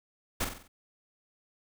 pink noise with echo, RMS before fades -28 dBFS, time 0.4-0.45 s, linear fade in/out 10 ms, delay 46 ms, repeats 5, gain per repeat -6 dB, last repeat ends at 0.68 s, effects none

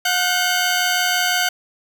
15% pulse tone pair together, 722.1 / 1530 Hz, F#5 / G6, -42 / -42 cents, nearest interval octave + minor second, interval 1300 cents, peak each -13 dBFS, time 0.05-1.49 s, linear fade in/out 5 ms, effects none

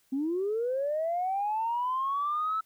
sine linear sweep, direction up, 257.8 to 1318.5 Hz, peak -26 dBFS, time 0.12-2.61 s, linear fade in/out 10 ms, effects tanh soft clip ceiling -22 dBFS + white hiss -68 dBFS RMS until 2.65 s

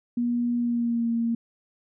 sine tone with pitch glide, 240 to 231.7 Hz, B3 to A#3, -49 to -10 cents, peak -22 dBFS, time 0.17-1.35 s, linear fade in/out 5 ms, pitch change -61 cents, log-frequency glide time 0.57-1.09 s, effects none

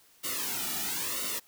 white noise with flanger, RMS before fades -33 dBFS, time 0.23-1.4 s, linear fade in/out 20 ms, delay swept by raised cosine 1.2 to 1.92 ms, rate 1 Hz, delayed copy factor -0.95, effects white hiss -61 dBFS RMS until 1.47 s

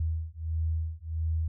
sine beating tone pair, 79.8 / 81.3 Hz, D#2 / E2, +44 / -23 cents, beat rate 1.5 Hz, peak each -31 dBFS, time 0-1.48 s, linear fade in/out 5 ms, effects none

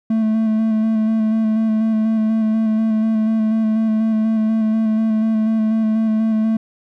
triangle tone with vibrato, 220 Hz, A3, in tune, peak -12 dBFS, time 0.1-6.57 s, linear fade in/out 5 ms, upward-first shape square, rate 4.1 Hz, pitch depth 17 cents each way, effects none

